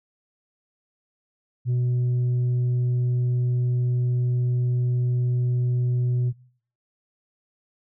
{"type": "tone", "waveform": "sine", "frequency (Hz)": 123.47, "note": "B2", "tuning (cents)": 0, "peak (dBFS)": -17, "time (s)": [1.65, 6.33], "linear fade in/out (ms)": 50, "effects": ["noise-tail reverb RT60 0.5 s tail -21 dB re dry", "tanh soft clip ceiling -19 dBFS"]}